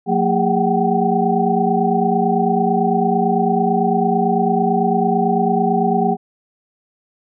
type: tone cluster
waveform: sine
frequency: 179.3 / 228.4 / 405.8 / 745 / 774 Hz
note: F3 / A#3 / G#4 / F#5 / G5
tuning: +46 / -35 / -40 / +12 / -22 cents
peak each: -20 dBFS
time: 0.06-6.17 s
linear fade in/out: 50 ms
effects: none